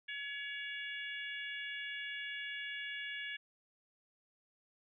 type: harmonic tone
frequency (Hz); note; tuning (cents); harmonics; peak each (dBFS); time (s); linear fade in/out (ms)
565; C#5; +33; 3 / 4 / 5 / 6; -43 / -45 / -47 / -49; 0.08-3.37; 10
effects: none